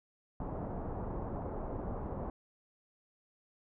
pink low-pass noise, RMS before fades -39 dBFS, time 0.4-2.3 s, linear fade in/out 2 ms, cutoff 960 Hz, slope 24 dB/octave, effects none

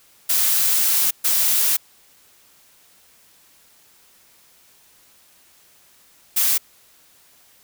blue noise bursts at uneven times, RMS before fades -18 dBFS, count 3, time 0.29-1.11 / 1.24-1.77 / 6.36-6.58 s, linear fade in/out 10 ms, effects white hiss -54 dBFS RMS until 7.63 s

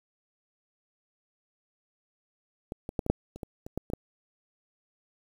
clicks, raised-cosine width 2 ms, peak -21 / -22 / -14 / -21 / -8 / -29 / -22 / -27 / -17 / -24 / -15 dBFS, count 11, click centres 2.721 / 2.891 / 2.992 / 3.064 / 3.1 / 3.36 / 3.432 / 3.665 / 3.776 / 3.901 / 3.935 s, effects 8-bit

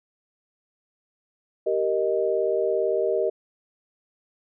sine chord, Eb major, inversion first, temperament just, 388.9 / 466.7 / 622.3 Hz, G4 / Bb4 / Eb5, -14 / +2 / 0 cents, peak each -25 dBFS, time 1.66-3.3 s, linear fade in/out 10 ms, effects none

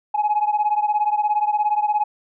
sine beating tone pair, 835 / 852 Hz, G#5 / G#5, +9 / +44 cents, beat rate 17 Hz, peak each -18 / -20 dBFS, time 0.14-2.04 s, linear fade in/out 10 ms, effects tanh soft clip ceiling -12 dBFS

